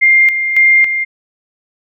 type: tone with tremolo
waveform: sine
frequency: 2109 Hz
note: C7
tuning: 13 cents sharp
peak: -5 dBFS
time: 0.01-1.05 s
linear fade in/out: 20 ms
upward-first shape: square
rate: 1.8 Hz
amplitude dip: 60%
effects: none